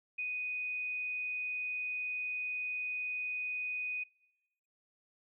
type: tone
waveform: sine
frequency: 2489 Hz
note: D#7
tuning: in tune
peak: -34 dBFS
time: 0.18-4.04 s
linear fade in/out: 10 ms
effects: noise-tail reverb RT60 1.0 s tail -23 dB re dry